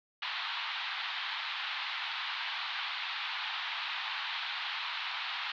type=band-pass noise; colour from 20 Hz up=white; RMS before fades=-37 dBFS; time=0.22-5.52 s; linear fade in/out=5 ms; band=810 to 4000 Hz; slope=48 dB/octave; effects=none